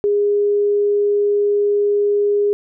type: tone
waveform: sine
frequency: 410 Hz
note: G#4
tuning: 22 cents flat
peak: -13 dBFS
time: 0.04-2.53 s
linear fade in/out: 0 ms
effects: none